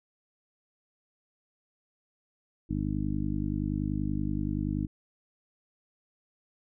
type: harmonic tone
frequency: 50.5 Hz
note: G#1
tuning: 48 cents flat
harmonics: 1 / 2 / 3 / 4 / 5 / 6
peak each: -35 / -35 / -35 / -35 / -35 / -35 dBFS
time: 2.69-4.87 s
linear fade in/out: 20 ms
effects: none